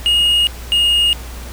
triangle tone pair in turn, 2864 / 2853 Hz, F7 / F7, +43 / +36 cents, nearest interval unison, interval 7 cents, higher first, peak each -9 dBFS, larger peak neither, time 0.06-0.47 / 0.72-1.13 s, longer neither, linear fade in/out 0 ms, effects added 60 Hz sine -28 dBFS peak until 1.52 s + pink hiss -35 dBFS RMS until 1.52 s

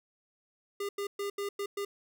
square tone bursts at uneven times, 402.9 Hz, G4, 48 cents sharp, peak -33 dBFS, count 6, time 0.8-0.89 / 0.98-1.07 / 1.19-1.3 / 1.38-1.49 / 1.59-1.66 / 1.77-1.85 s, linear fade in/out 5 ms, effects none

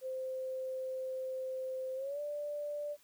sine tone with pitch glide, 520 to 587.1 Hz, C5 to D5, -11 to -1 cents, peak -36 dBFS, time 0.01-2.97 s, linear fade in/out 50 ms, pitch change +210 cents, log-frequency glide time 1.95-2.2 s, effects white hiss -66 dBFS RMS until 3.03 s

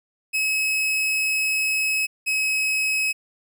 40% pulse tone pair in turn, 2567 / 2558 Hz, E7 / D#7, -47 / +47 cents, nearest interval unison, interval 6 cents, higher first, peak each -19 dBFS, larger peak neither, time 0.33-2.07 / 2.26-3.13 s, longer first, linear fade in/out 20 ms, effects none

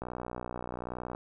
click train, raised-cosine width 1 ms, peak -23 dBFS, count 70, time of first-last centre 0.02-1.149 s, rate 61.1 Hz, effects none

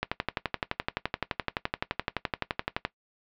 click train, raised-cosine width 0.3 ms, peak -10 dBFS, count 34, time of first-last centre 0.03-2.851 s, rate 11.7 Hz, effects noise-tail reverb RT60 0.1 s tail -17 dB re dry + low-pass 4000 Hz 12 dB/octave

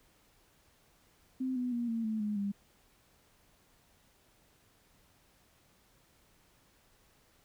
sine tone with pitch steps, 259.4 / 248.5 / 238.1 / 228.2 / 218.6 / 209.5 / 200.7 Hz, C4 / B3 / A#3 / A#3 / A3 / G#3 / G3, -15 / +11 / +37 / -37 / -11 / +15 / +41 cents, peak -31 dBFS, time 1.4-2.52 s, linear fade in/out 10 ms, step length 160 ms, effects pink hiss -67 dBFS RMS until 7.44 s

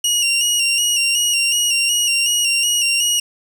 20% pulse tone with vibrato, 2830 Hz, F7, 22 cents sharp, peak -9 dBFS, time 0.04-3.2 s, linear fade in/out 5 ms, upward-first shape square, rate 2.7 Hz, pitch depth 39 cents each way, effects none

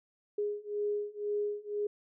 sine beating tone pair, 413.2 / 415.2 Hz, G#4 / G#4, -9 / 0 cents, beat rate 2 Hz, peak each -35 / -34 dBFS, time 0.38-1.87 s, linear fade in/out 5 ms, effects none

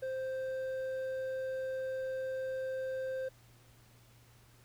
sine tone with hard clipping, 523.3 Hz, C5, in tune, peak -36 dBFS, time 0.02-3.29 s, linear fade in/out 10 ms, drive 5 dB, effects added 118 Hz sine -61 dBFS peak until 4.64 s + pink hiss -64 dBFS RMS until 4.64 s

